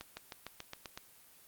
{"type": "accelerating click train", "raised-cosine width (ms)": 0.2, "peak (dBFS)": -25, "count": 8, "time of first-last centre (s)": [0.01, 0.975], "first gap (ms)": 160, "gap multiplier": 0.95, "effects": ["white hiss -60 dBFS RMS until 1.47 s", "Opus 24 kbps"]}